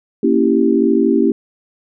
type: chord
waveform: sine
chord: A# diminished seventh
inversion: none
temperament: equal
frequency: 233.1 / 277.2 / 329.6 / 392 Hz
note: A#3 / C#4 / E4 / G4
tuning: 0 / 0 / 0 / 0 cents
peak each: -16 dBFS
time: 0.23-1.32 s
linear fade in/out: 5 ms
effects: none